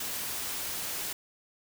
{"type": "noise", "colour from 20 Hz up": "white", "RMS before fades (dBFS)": -35, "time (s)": [0, 1.13], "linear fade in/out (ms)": 5, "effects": []}